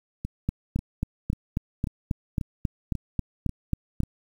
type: two click trains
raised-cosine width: 5 ms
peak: -18 / -12 dBFS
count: 8 / 14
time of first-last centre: 0.25-4.034 / 0.49-4.004 s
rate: 1.85 / 3.7 Hz
effects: 8-bit